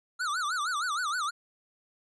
square tone with vibrato, 1318.5 Hz, E6, in tune, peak -29 dBFS, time 0.19-1.31 s, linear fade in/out 20 ms, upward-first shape sine, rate 6.4 Hz, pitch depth 230 cents each way, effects resampled to 22050 Hz

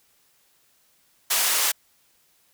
white band-pass noise, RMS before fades -22 dBFS, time 1.3-1.72 s, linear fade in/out 10 ms, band 630 to 15000 Hz, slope 12 dB/octave, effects white hiss -63 dBFS RMS until 2.53 s

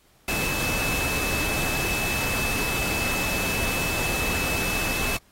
sine tone in noise, 2609 Hz, E7, 18 cents flat, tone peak -28 dBFS, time 0.28-5.17 s, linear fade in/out 2 ms, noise pink, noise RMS -28 dBFS, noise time 0.28-5.17 s, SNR -3 dB, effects pink hiss -60 dBFS RMS until 5.31 s + AAC 48 kbps

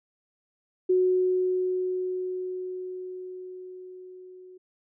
sine tone with level ramp, 368 Hz, F#4, 9 cents flat, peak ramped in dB -18 to -45 dBFS, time 0.89-4.58 s, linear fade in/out 10 ms, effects none

